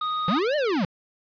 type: tone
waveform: square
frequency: 1244.5 Hz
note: D#6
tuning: in tune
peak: -25 dBFS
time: 0.01-0.39 s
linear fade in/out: 5 ms
type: linear two-way sweep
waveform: square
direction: up then down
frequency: 155.56 to 620 to 155.56 Hz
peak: -22 dBFS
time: 0.28-0.85 s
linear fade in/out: 2 ms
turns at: 0.56 s
effects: resampled to 11025 Hz + 8-bit